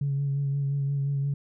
sine tone with vibrato, 140 Hz, C#3, 18 cents sharp, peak -23 dBFS, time 0.01-1.34 s, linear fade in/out 5 ms, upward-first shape sine, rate 5.7 Hz, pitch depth 23 cents each way, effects tanh soft clip ceiling -20 dBFS

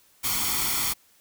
white noise with comb filter, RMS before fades -26 dBFS, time 0.23-0.94 s, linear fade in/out 20 ms, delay 0.9 ms, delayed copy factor +0.65, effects white hiss -60 dBFS RMS until 1.2 s

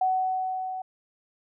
sine tone with level ramp, 749 Hz, F#5, 21 cents sharp, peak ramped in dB -20 to -31 dBFS, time 0.01-0.82 s, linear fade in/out 5 ms, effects none

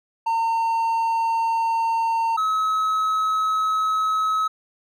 triangle tone pair in turn, 911 / 1283.8 Hz, A#5 / E6, -40 / -46 cents, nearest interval tritone, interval 594 cents, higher second, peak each -17 dBFS, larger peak neither, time 0.26-2.37 / 2.37-4.48 s, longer neither, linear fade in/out 10 ms, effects none

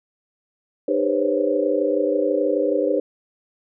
sine tone cluster, 304.2 / 400.1 / 492.4 / 519 / 551 Hz, D#4 / G4 / B4 / C5 / C#5, -39 / +35 / -5 / -14 / -11 cents, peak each -24 dBFS, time 0.88-3 s, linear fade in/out 5 ms, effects none

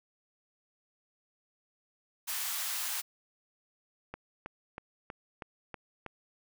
white high-pass noise, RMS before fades -35 dBFS, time 2.27-3.02 s, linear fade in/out 20 ms, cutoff 790 Hz, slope 24 dB/octave
click train, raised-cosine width 0.5 ms, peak -25 dBFS, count 7, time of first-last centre 4.14-6.063 s, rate 3.12 Hz
effects none

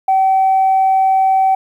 sine tone, 766 Hz, G5, 40 cents flat, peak -8 dBFS, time 0.08-1.55 s, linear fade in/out 5 ms, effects tanh soft clip ceiling -6 dBFS + 8-bit

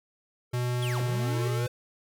square tone with exponential growth, 448.1 Hz, A4, 32 cents sharp, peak -36 dBFS, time 0.51-1.48 s, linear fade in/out 5 ms, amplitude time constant 210 ms
square tone with pitch glide, 123.1 to 120.92 Hz, B2 to B2, -5 to -36 cents, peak -27 dBFS, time 0.53-1.67 s, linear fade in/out 10 ms, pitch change -31 cents, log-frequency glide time 1.02-1.35 s
square linear two-way sweep, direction down then up, 3520 to 106.8 to 515 Hz, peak -36 dBFS, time 0.82-1.68 s, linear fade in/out 5 ms, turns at 1.02 s
effects none

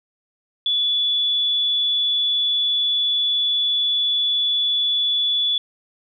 sine tone, 3437 Hz, A7, 41 cents flat, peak -17 dBFS, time 0.66-5.58 s, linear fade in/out 2 ms, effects none

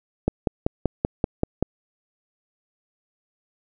click train, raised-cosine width 2 ms, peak -6 dBFS, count 8, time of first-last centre 0.28-1.626 s, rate 5.2 Hz, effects none

